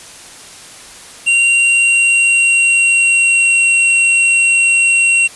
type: tone with pitch glide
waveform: square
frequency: 2761 to 2737 Hz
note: F7 to F7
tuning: -20 to -36 cents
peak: -9 dBFS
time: 1.26-5.28 s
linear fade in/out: 20 ms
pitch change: -16 cents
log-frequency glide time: 1.53-3.72 s
effects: white hiss -35 dBFS RMS until 5.35 s + resampled to 24000 Hz